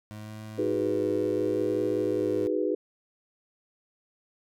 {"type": "tone with vibrato", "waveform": "25% pulse", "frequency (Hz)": 105.6, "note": "G#2", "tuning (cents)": 29, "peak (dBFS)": -35, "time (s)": [0.11, 2.47], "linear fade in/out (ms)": 0, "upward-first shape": "sine", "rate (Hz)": 0.72, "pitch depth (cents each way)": 46}
{"type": "chord", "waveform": "sine", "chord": "G# minor seventh", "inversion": "second", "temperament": "equal", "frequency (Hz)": [311.1, 370, 415.3, 493.9], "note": ["D#4", "F#4", "G#4", "B4"], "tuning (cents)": [0, 0, 0, 0], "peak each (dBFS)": -30, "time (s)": [0.58, 2.75], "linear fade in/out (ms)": 5}
{"effects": []}